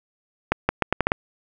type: accelerating click train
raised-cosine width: 0.5 ms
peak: -3 dBFS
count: 7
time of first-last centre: 0.52-1.119 s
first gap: 170 ms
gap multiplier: 0.78
effects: none